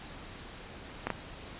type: clicks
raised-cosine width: 0.5 ms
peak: -15 dBFS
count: 2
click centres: 1.07 / 1.103 s
effects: pink hiss -46 dBFS RMS until 1.59 s + resampled to 8000 Hz